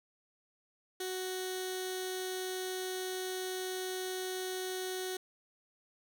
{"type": "tone with notch filter", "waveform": "15% pulse", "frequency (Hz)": 371.6, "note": "F#4", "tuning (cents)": 7, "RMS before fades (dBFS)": -38, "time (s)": [1, 5.17], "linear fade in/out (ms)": 5, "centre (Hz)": 1000, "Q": 0.55, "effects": []}